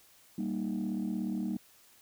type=chord; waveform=sine; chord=Eb major; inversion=first; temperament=equal with one note detuned; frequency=196 / 233.1 / 309.3 Hz; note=G3 / Bb3 / Eb4; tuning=0 / 0 / -10 cents; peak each=-33 / -34 / -36 dBFS; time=0.38-1.57 s; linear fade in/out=5 ms; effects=tanh soft clip ceiling -26 dBFS + white hiss -61 dBFS RMS until 2.01 s